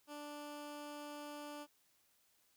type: tone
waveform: 15% pulse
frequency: 293.7 Hz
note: D4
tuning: in tune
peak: -40 dBFS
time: 0.07-1.67 s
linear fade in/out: 50 ms
effects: white hiss -74 dBFS RMS until 2.56 s